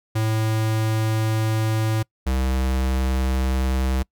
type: tone pair in turn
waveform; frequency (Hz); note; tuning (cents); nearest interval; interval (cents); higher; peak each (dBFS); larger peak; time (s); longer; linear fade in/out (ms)
square; 110 / 65.07; A2 / C2; 0 / -9; major sixth; 909; first; -20; neither; 0.15-2.03 / 2.26-4.03; first; 10
effects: noise-tail reverb RT60 0.1 s tail -25 dB re dry